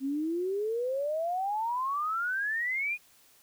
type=exponential sweep; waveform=sine; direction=up; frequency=262.3 to 2489 Hz; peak=-28 dBFS; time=0-2.98 s; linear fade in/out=50 ms; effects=white hiss -61 dBFS RMS until 3.42 s